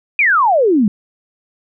sine exponential sweep, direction down, 2501 to 193.2 Hz, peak -9 dBFS, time 0.19-0.88 s, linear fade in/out 2 ms, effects none

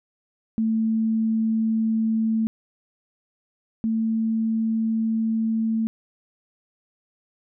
sine tone pair in turn, 222.3 / 223.3 Hz, A3 / A3, +18 / +26 cents, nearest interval unison, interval 8 cents, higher second, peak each -19 / -20 dBFS, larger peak first, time 0.58-2.47 / 3.84-5.87 s, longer second, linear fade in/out 0 ms, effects none

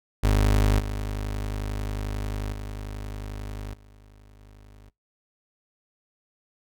30% pulse tone with level steps, 51.2 Hz, G#1, 24 cents flat, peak -15 / -25 / -30 / -47 / -45 dBFS, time 0.23-4.9 s, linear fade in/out 10 ms, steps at 0.79 / 2.52 / 3.73 / 4.4 s, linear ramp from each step 10 ms, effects noise-tail reverb RT60 0.2 s tail -24 dB re dry

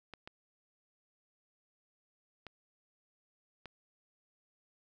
clicks, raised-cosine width 0.3 ms, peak -30 dBFS, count 4, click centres 0.137 / 0.275 / 2.467 / 3.657 s, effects none

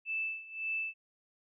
sine tone with tremolo, 2637 Hz, E7, in tune, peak -31 dBFS, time 0.05-0.94 s, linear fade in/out 50 ms, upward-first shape sine, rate 1.8 Hz, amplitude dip 85%, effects none

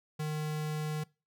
square tone, 153.1 Hz, D#3, 28 cents flat, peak -33 dBFS, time 0.19-1.04 s, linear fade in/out 10 ms, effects noise-tail reverb RT60 0.3 s tail -23 dB re dry

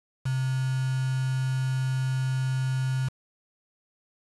sine tone with quantisation, 130.81 Hz, C3, in tune, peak -24 dBFS, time 0.25-3.09 s, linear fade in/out 10 ms, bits 6, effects resampled to 24000 Hz

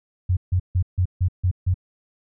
sine tone bursts, 91.1 Hz, F#2, 26 cents flat, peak -16 dBFS, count 7, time 0.29-1.743 s, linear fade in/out 10 ms, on 79 ms, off 150 ms, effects none

